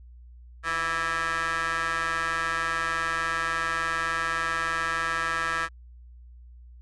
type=ring-modulated tone; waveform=25% pulse; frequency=163.4 Hz; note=E3; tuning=15 cents flat; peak=-19 dBFS; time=0.63-5.69 s; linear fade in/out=50 ms; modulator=1480 Hz; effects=added 60 Hz sine -45 dBFS peak until 6.81 s + resampled to 22050 Hz